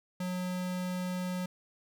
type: tone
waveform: square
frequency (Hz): 181.8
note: F#3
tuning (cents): -30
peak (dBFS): -33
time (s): 0.2-1.46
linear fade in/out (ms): 5
effects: none